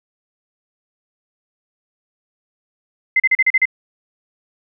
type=tone bursts; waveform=sine; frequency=2066 Hz; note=C7; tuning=22 cents flat; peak=-10 dBFS; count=7; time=3.16-3.655 s; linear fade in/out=5 ms; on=39 ms; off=37 ms; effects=none